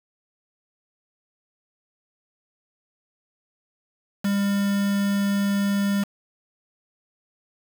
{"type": "tone with quantisation", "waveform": "triangle", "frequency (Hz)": 200.2, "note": "G3", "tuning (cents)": 37, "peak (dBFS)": -18, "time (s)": [4.24, 6.04], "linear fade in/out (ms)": 10, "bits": 5, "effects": []}